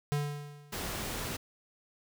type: tone with exponential decay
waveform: square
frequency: 145.8 Hz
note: D3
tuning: 12 cents flat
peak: -27 dBFS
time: 0.12-0.95 s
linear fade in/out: 0 ms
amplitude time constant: 180 ms
type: noise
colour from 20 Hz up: pink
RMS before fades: -37 dBFS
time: 0.72-1.37 s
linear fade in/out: 10 ms
effects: none